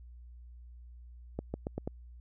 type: accelerating click train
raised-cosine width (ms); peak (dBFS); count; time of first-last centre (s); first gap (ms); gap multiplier
2; -21; 5; 1.39-1.875; 150; 0.86
effects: added 60 Hz sine -48 dBFS peak until 2.2 s